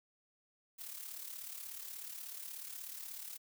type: noise with amplitude modulation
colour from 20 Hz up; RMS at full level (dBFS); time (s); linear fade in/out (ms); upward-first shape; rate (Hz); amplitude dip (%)
blue; -44; 0.78-3.38; 20; sine; 36.5; 60
effects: none